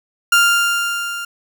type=tone with level ramp; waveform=30% pulse; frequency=1396.9 Hz; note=F6; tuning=in tune; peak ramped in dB=-6 to -22 dBFS; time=0.32-1.25 s; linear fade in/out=5 ms; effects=none